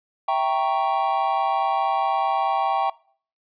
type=chord; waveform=triangle; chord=E diminished seventh; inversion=none; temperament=equal; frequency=659.3 / 784 / 932.3 / 1108.7 Hz; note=E5 / G5 / Bb5 / Db6; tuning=0 / 0 / 0 / 0 cents; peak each=-26 / -20 / -25 / -24 dBFS; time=0.28-2.9 s; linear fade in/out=5 ms; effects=noise-tail reverb RT60 0.5 s tail -22 dB re dry + resampled to 11025 Hz